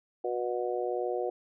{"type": "harmonic tone", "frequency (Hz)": 121.8, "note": "B2", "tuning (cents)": -24, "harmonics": [3, 4, 5, 6], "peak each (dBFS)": [-33, -33, -37, -36], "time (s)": [0.24, 1.3], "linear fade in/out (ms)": 5, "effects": []}